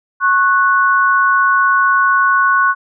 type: tone pair together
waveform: sine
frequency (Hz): 1096.1 / 1480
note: C#6 / F#6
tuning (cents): -20 / 0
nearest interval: perfect fourth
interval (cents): 520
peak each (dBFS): -12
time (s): 0.2-2.75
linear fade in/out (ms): 50
effects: none